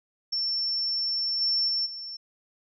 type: tone with level steps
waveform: sine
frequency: 5410 Hz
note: E8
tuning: 44 cents sharp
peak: -25 / -22 / -24 / -35 dBFS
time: 0.32-2.17 s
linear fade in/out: 10 ms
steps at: 1.4 / 1.67 / 1.85 s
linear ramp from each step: 20 ms
effects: none